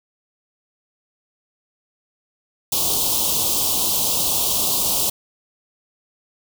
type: band-stop noise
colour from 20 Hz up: white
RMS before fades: -20 dBFS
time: 2.72-5.1 s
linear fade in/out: 5 ms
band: 1100 to 2900 Hz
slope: 48 dB/octave
effects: none